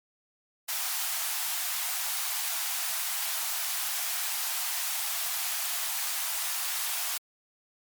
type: high-pass noise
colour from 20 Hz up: white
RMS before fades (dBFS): -31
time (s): 0.68-7.18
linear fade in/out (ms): 10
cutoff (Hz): 650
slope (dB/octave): 96
effects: MP3 96 kbps